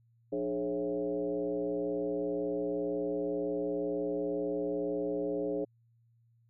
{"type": "tone with frequency modulation", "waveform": "sine", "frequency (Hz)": 420.9, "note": "G#4", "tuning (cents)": 23, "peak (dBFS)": -30, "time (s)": [0.32, 5.65], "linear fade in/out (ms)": 10, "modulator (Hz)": 122, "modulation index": 1.3, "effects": ["added 116 Hz sine -64 dBFS peak until 6.49 s"]}